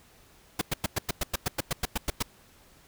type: noise bursts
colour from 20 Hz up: pink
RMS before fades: -27 dBFS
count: 14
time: 0.59-2.226 s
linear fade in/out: 5 ms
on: 24 ms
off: 100 ms
effects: pink hiss -58 dBFS RMS until 2.87 s